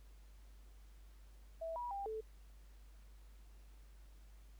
sine tone with pitch steps, 655 / 968 / 796 / 438.3 Hz, E5 / B5 / G5 / A4, -11 / -35 / +26 / -7 cents, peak -40 dBFS, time 1.61-2.21 s, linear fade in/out 10 ms, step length 150 ms, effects added 50 Hz sine -56 dBFS peak until 4.59 s + pink hiss -71 dBFS RMS until 4.59 s

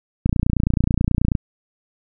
click train, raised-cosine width 5 ms, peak -5 dBFS, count 33, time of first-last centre 0.26-1.352 s, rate 29.3 Hz, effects none

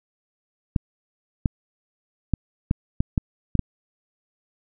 clicks, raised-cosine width 5 ms, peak -7 dBFS, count 8, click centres 0.762 / 1.458 / 2.337 / 2.711 / 3.005 / 3.178 / 3.553 / 3.593 s, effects none

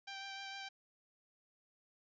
10% pulse tone with vibrato, 784 Hz, G5, in tune, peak -36 dBFS, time 0.07-0.69 s, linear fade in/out 10 ms, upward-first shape triangle, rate 6.6 Hz, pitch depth 17 cents each way, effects resampled to 16000 Hz

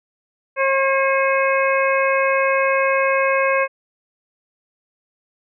harmonic tone with a mistuned harmonic, 540 Hz, C#5, 45 cents flat, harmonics 1 / 2 / 3 / 4 / 5, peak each -18 / -21 / -23 / -24 / -25 dBFS, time 0.56-3.68 s, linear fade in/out 50 ms, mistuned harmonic 5, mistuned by -100 cents, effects none

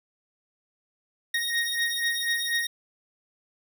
25% pulse beating tone pair, 1864.7 / 1868.8 Hz, A#6 / A#6, 0 / +4 cents, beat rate 4.1 Hz, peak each -25 / -24 dBFS, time 1.34-2.67 s, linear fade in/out 5 ms, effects none

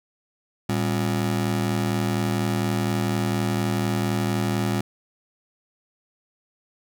30% pulse ring-modulated tone, 155.56 Hz, D#3, in tune, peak -16 dBFS, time 0.69-4.81 s, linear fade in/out 5 ms, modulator 42.1 Hz, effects none

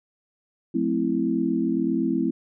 sine chord, F# half-diminished seventh, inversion none, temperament equal with one note detuned, 181.19 / 220 / 261.6 / 329.6 Hz, F#3 / A3 / C4 / E4, -36 / 0 / 0 / 0 cents, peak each -30 / -27 / -25 / -25 dBFS, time 0.74-2.31 s, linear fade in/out 10 ms, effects none

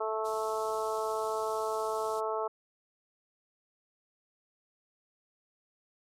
harmonic tone, 218.9 Hz, A3, 9 cents flat, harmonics 2 / 3 / 4 / 5 / 6, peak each -34 / -36 / -37 / -38 / -39 dBFS, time 0-2.48 s, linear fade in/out 10 ms
white band-stop noise, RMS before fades -47 dBFS, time 0.24-2.21 s, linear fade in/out 20 ms, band 760 to 3500 Hz, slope 24 dB/octave
effects low-pass 10000 Hz 12 dB/octave

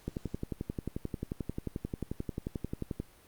click train, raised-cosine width 3 ms, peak -21 dBFS, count 34, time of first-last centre 0.08-3 s, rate 11.3 Hz, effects pink hiss -60 dBFS RMS until 3.27 s + Opus 48 kbps

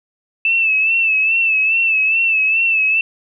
sine tone with vibrato, 2637 Hz, E7, in tune, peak -12 dBFS, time 0.45-3.01 s, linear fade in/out 2 ms, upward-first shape sine, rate 2.4 Hz, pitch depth 54 cents each way, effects none

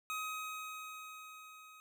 25% pulse tone with level ramp, 1262 Hz, D#6, 24 cents sharp, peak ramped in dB -33 to -51 dBFS, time 0.1-1.8 s, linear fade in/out 0 ms, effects none

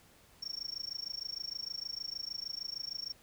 triangle tone with amplitude modulation, 5490 Hz, F8, 31 cents flat, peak -33 dBFS, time 0.42-3.13 s, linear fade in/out 10 ms, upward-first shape sine, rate 26.5 Hz, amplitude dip 100%, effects pink hiss -62 dBFS RMS until 3.22 s

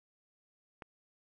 click, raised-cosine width 0.5 ms, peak -30 dBFS, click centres 0.822 s, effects none

